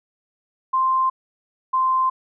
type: tone pair in turn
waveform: sine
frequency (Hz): 1046.5 / 1041.5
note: C6 / C6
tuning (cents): 0 / -8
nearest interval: unison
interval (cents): 8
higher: first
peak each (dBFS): -16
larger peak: neither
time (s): 0.73-1.1 / 1.73-2.1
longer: neither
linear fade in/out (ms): 10
effects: none